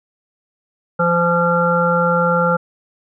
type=harmonic tone; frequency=171.9 Hz; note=F3; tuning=27 cents flat; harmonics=1 / 3 / 5 / 7 / 8; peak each=-19 / -17 / -23 / -27 / -17 dBFS; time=0.99-2.57 s; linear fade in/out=10 ms; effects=none